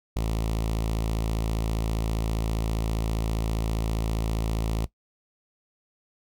sawtooth tone with notch filter, 55 Hz, A1, in tune, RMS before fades -27 dBFS, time 0.16-4.86 s, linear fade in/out 5 ms, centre 1600 Hz, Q 1.5, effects noise-tail reverb RT60 0.1 s tail -18 dB re dry

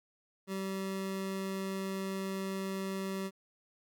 25% pulse tone, 192.5 Hz, G3, 31 cents flat, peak -31 dBFS, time 0.47-3.31 s, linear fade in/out 50 ms, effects 12-bit

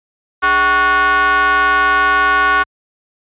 square ring-modulated tone, 175.8 Hz, F3, 12 cents sharp, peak -8 dBFS, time 0.42-2.64 s, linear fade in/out 20 ms, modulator 1290 Hz, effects high-pass 60 Hz 12 dB/octave + resampled to 8000 Hz

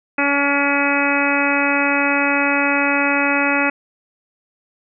harmonic tone, 283.2 Hz, C#4, 37 cents sharp, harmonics 1 / 2 / 3 / 4 / 5 / 6 / 7 / 8 / 9, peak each -21 / -24 / -24 / -27 / -22 / -27 / -24 / -26 / -21 dBFS, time 0.18-3.7 s, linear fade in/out 5 ms, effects none

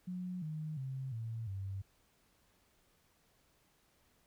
sine tone with pitch steps, 181.3 / 155.12 / 132.72 / 113.55 / 97.16 Hz, F#3 / D#3 / C3 / A#2 / G2, -35 / -5 / +25 / -45 / -15 cents, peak -38 dBFS, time 0.07-1.82 s, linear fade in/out 10 ms, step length 350 ms, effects pink hiss -72 dBFS RMS until 4.26 s

